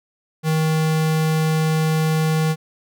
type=tone; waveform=square; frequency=157.8 Hz; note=D#3; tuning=25 cents sharp; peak=-17 dBFS; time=0.43-2.56 s; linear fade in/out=50 ms; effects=none